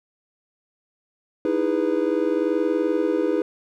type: chord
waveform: triangle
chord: E major seventh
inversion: third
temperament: just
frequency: 309 / 329.6 / 412 / 494.4 Hz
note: D#4 / E4 / G#4 / B4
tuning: -12 / 0 / -14 / +2 cents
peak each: -23 dBFS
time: 1.45-3.42 s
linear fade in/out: 2 ms
effects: none